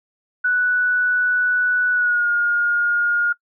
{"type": "tone with pitch glide", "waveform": "sine", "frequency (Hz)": [1480, 1424.6], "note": ["F#6", "F6"], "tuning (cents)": [0, 34], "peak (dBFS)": -15, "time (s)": [0.44, 3.33], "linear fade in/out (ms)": 10, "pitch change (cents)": -66, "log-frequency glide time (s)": [1.92, 2.29], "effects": ["noise-tail reverb RT60 0.1 s tail -24 dB re dry"]}